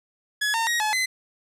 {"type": "tone with pitch steps", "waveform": "sawtooth", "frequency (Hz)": [1691, 911, 1888, 856, 2039], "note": ["G#6", "A#5", "A#6", "A5", "C7"], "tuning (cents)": [31, -40, 22, -48, -45], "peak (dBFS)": -18, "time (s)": [0.41, 1.06], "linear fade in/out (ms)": 10, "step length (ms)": 130, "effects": ["low-pass 11000 Hz 12 dB/octave"]}